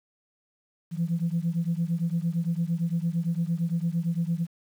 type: beating tone pair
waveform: sine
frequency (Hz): 164.81 / 173.61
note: E3 / F3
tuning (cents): 0 / -10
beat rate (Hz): 8.8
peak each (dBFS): -26 / -27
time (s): 0.91-4.47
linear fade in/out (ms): 50
effects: tanh soft clip ceiling -18 dBFS + 9-bit